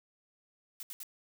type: noise bursts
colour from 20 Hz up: blue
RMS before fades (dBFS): -43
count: 3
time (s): 0.8-1.031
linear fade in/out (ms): 0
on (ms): 29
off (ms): 72
effects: none